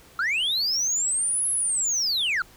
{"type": "linear two-way sweep", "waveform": "sine", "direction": "up then down", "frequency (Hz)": [1318.5, 10890, 1318.5], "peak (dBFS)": -19, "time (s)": [0.19, 2.42], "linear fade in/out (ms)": 2, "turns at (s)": 1.5, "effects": ["tanh soft clip ceiling -21 dBFS", "pink hiss -52 dBFS RMS until 2.56 s"]}